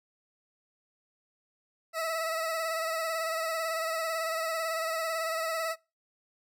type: tone with vibrato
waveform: 20% pulse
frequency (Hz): 650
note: E5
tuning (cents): -24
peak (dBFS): -25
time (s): 1.93-5.76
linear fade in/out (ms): 50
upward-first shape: sine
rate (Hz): 18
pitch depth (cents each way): 36
effects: noise-tail reverb RT60 0.3 s tail -26 dB re dry